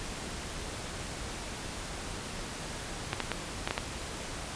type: clicks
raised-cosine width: 0.3 ms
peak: -13 dBFS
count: 6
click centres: 3.131 / 3.203 / 3.317 / 3.675 / 3.709 / 3.779 s
effects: pink hiss -39 dBFS RMS until 4.55 s + resampled to 22050 Hz